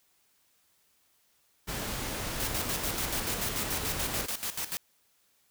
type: noise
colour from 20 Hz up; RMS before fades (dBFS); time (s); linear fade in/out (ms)
pink; -35; 1.67-4.27; 20
type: noise with tremolo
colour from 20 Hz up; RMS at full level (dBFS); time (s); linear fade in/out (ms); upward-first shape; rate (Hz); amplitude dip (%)
white; -33; 2.4-4.77; 0; square; 6.9; 75
effects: white hiss -69 dBFS RMS until 5.5 s